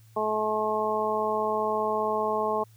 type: harmonic tone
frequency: 215.1 Hz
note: A3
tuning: 39 cents flat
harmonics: 1 / 2 / 3 / 4 / 5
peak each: -37 / -29 / -30 / -30 / -30 dBFS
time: 0.16-2.64 s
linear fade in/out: 10 ms
effects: added 111 Hz sine -52 dBFS peak until 2.76 s + white hiss -63 dBFS RMS until 2.76 s